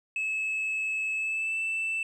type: tone with pitch glide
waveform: sine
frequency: 2595 to 2653 Hz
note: E7 to E7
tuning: -28 to +10 cents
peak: -25 dBFS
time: 0.16-2.03 s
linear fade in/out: 2 ms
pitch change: +38 cents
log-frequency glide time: 1.15-1.58 s
effects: tanh soft clip ceiling -26 dBFS + 11-bit